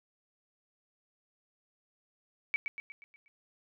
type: tone with echo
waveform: sine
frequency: 2280 Hz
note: C#7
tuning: 48 cents sharp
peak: -26 dBFS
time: 2.54-2.56 s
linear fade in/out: 0 ms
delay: 120 ms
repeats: 6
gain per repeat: -6 dB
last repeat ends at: 3.28 s
effects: none